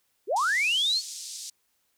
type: linear sweep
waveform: sine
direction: up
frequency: 325.4 to 4486 Hz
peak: -22 dBFS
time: 0.27-1.02 s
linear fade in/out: 50 ms
type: band-pass noise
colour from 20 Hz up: pink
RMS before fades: -39 dBFS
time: 0.36-1.5 s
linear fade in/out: 5 ms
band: 4600 to 8500 Hz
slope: 24 dB/octave
effects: white hiss -72 dBFS RMS until 1.97 s